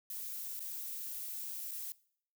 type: noise with dropouts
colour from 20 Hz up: violet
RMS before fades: -42 dBFS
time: 0.1-1.92 s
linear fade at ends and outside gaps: 1 ms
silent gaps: 0.594-0.604 / 1.711-1.715 s
effects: noise-tail reverb RT60 0.6 s tail -21 dB re dry